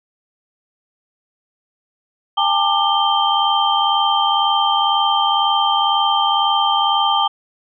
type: tone cluster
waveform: sine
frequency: 805 / 887 / 1191 / 3141 Hz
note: G5 / A5 / D6 / G7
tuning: +46 / +14 / +24 / +3 cents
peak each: -19 dBFS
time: 2.37-7.28 s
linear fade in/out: 10 ms
effects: none